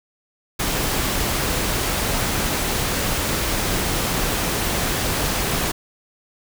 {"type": "noise", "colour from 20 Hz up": "pink", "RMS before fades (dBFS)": -22, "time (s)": [0.59, 5.72], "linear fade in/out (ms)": 10, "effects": []}